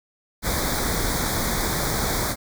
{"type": "band-stop noise", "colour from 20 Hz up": "pink", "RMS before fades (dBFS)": -24, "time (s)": [0.42, 2.36], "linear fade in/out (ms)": 50, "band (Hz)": [2300, 3400], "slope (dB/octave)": 96, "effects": []}